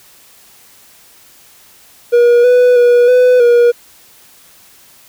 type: tone with pitch steps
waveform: triangle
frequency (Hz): 478.8 / 494.8 / 484.3 / 499.9 / 478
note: A#4 / B4 / B4 / B4 / A#4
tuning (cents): +46 / +3 / -34 / +21 / +43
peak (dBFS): -3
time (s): 2.12-3.72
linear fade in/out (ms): 20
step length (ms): 320
effects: white hiss -44 dBFS RMS until 5.08 s